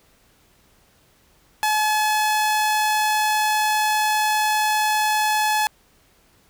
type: tone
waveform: sawtooth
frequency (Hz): 855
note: A5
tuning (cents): -50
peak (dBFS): -14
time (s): 1.63-5.67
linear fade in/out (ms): 0
effects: pink hiss -58 dBFS RMS until 6.49 s